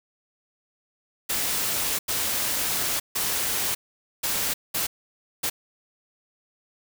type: noise bursts at uneven times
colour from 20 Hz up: white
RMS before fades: -26 dBFS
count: 6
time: 1.29-1.99 / 2.08-3 / 3.15-3.75 / 4.23-4.54 / 4.74-4.87 / 5.43-5.5 s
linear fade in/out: 10 ms
effects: none